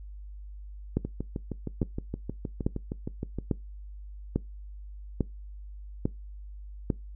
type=two click trains; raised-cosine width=3 ms; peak=-19 / -12 dBFS; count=16 / 8; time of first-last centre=1.05-3.386 / 0.97-6.902 s; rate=6.42 / 1.18 Hz; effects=noise-tail reverb RT60 0.2 s tail -22 dB re dry + added 50 Hz sine -40 dBFS peak until 7.15 s